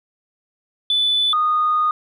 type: tone pair in turn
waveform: sine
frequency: 3487 / 1232.8 Hz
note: A7 / D#6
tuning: -16 / -16 cents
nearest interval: octave + tritone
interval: 1800 cents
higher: first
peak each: -14 dBFS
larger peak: neither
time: 0.9-1.33 / 1.33-1.91 s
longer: second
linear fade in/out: 2 ms
effects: tanh soft clip ceiling -10 dBFS